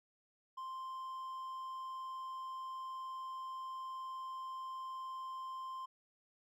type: tone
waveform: triangle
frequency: 1046.5 Hz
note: C6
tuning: in tune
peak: -40 dBFS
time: 0.57-5.86 s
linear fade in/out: 10 ms
effects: none

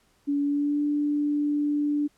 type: tone with pitch glide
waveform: sine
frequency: 285.4 to 293.1 Hz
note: D4 to D4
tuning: -49 to -3 cents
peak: -22 dBFS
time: 0.27-2.08 s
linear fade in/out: 20 ms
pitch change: +46 cents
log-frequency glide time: 0.42-0.82 s
effects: pink hiss -65 dBFS RMS until 2.17 s + low-pass 12000 Hz 12 dB/octave

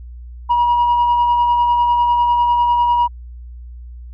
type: tone with tremolo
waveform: sine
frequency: 960 Hz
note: B5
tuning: 49 cents flat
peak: -8 dBFS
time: 0.49-3.08 s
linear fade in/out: 20 ms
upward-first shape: triangle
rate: 10 Hz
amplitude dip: 40%
effects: tanh soft clip ceiling -9 dBFS + added 60 Hz sine -31 dBFS peak until 4.13 s

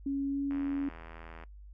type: tone with pitch glide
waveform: sine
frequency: 276.9 to 279.6 Hz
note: C#4 to C#4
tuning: -2 to +15 cents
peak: -29 dBFS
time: 0.06-0.89 s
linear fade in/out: 5 ms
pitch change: +17 cents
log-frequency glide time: 0.29-0.4 s
type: click train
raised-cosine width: 0.5 ms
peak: -32 dBFS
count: 77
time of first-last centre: 0.51-1.437 s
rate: 82 Hz
effects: noise-tail reverb RT60 0.1 s tail -20 dB re dry + added 50 Hz sine -47 dBFS peak until 1.73 s

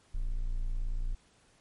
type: tone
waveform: triangle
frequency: 29.14 Hz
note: A#0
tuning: in tune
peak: -27 dBFS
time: 0.14-1.15 s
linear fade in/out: 10 ms
effects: pink hiss -65 dBFS RMS until 1.6 s + MP3 48 kbps

